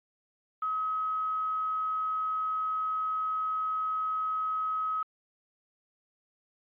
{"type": "tone with quantisation", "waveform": "sine", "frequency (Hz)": 1275, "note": "D#6", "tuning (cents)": 42, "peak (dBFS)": -28, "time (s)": [0.62, 5.03], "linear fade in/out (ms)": 5, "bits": 8, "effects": ["resampled to 8000 Hz"]}